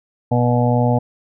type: harmonic tone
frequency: 121.7 Hz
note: B2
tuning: 25 cents flat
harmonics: 1 / 2 / 4 / 5 / 6 / 7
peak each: -16 / -19 / -22 / -23 / -24 / -24 dBFS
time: 0.31-0.99 s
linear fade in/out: 10 ms
effects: none